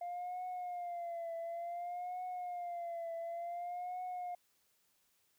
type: tone with vibrato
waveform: sine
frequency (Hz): 698.5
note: F5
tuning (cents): 0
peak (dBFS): -37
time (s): 0.01-4.35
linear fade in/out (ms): 5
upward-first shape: triangle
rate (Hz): 0.56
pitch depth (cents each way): 84
effects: tanh soft clip ceiling -37 dBFS + white hiss -75 dBFS RMS until 5.38 s